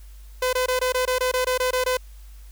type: tone bursts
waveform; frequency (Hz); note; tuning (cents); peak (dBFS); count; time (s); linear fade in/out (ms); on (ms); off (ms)
sawtooth; 507; B4; +45; -16; 12; 0.42-1.971; 5; 110; 21
effects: added 50 Hz sine -40 dBFS peak until 2.51 s + white hiss -56 dBFS RMS until 2.51 s